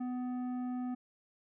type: tone with tanh clipping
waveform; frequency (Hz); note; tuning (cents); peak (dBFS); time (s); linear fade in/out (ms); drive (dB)
sine; 249.8; B3; +20; -36; 0-0.95; 10; 10
effects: none